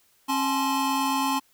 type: tone cluster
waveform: square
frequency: 270.4 / 860 / 1049 Hz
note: C#4 / A5 / C6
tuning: -43 / -40 / +4 cents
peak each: -28 dBFS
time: 0.28-1.4 s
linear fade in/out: 20 ms
effects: white hiss -63 dBFS RMS until 1.53 s